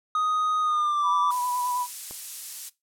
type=tone with pitch glide; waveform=triangle; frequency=1247 to 1170.2 Hz; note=D#6 to D6; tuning=+3 to -7 cents; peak=-20 dBFS; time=0.15-1.31 s; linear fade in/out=2 ms; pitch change=-110 cents; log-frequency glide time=0.61-1.03 s
type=tone with vibrato; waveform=sine; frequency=987.8 Hz; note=B5; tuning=in tune; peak=-25 dBFS; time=1.02-1.87 s; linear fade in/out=50 ms; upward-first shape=sine; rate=9.5 Hz; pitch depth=20 cents each way
type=noise; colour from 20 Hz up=violet; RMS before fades=-30 dBFS; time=1.3-2.7 s; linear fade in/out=20 ms
type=click; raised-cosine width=1 ms; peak=-29 dBFS; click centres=2.11 s
effects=noise-tail reverb RT60 0.2 s tail -19 dB re dry + low-pass 10000 Hz 12 dB/octave